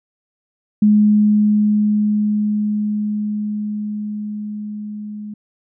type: tone with level ramp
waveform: sine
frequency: 210 Hz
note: G#3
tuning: 19 cents sharp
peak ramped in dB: -8 to -27 dBFS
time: 0.82-5.34 s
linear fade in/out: 5 ms
effects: none